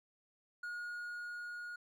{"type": "tone with level ramp", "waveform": "triangle", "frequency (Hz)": 1439, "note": "F#6", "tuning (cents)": -49, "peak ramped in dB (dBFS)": [-38, -41], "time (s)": [0.63, 1.76], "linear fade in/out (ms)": 5, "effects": []}